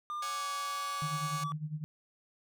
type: tone with pitch glide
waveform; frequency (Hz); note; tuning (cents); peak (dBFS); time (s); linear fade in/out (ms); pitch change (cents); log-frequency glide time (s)
triangle; 1200 to 1150.5; D6 to D6; +37 to -36; -33; 0.1-1.52; 0; -73; 0.22-0.46
type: chord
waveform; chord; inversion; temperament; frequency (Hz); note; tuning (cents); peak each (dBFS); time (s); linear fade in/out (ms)
5% pulse; C# suspended fourth; none; just; 554.4 / 739.2 / 831.5; C#5 / F#5 / G#5; 0 / -2 / +2; -34; 0.22-1.44; 5
type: tone with tremolo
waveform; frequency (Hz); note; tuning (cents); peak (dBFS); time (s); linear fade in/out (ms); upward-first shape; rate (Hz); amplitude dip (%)
sine; 152.9; D#3; -30; -32; 1.02-1.84; 0; sine; 10; 80
effects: none